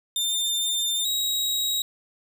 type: tone pair in turn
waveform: sawtooth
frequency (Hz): 3603 / 3817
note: A7 / A#7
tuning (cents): +40 / +40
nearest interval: minor second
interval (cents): 100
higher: second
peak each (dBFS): -20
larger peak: neither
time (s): 0.16-1.05 / 1.05-1.82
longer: first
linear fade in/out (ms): 2
effects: none